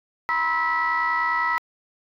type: tone cluster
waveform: sine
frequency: 959 / 1029 / 1304 / 1956 Hz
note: A#5 / C6 / E6 / B6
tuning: +49 / -29 / -19 / -17 cents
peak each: -25 / -29 / -24 / -23 dBFS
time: 0.29-1.58 s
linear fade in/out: 0 ms
effects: tanh soft clip ceiling -14 dBFS